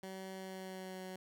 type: tone with pitch glide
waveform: 15% pulse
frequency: 190 to 186.3 Hz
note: F#3 to F#3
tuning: +46 to +12 cents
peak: -38 dBFS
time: 0.03-1.16 s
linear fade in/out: 2 ms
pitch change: -34 cents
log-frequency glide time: 0.33-1.03 s
effects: none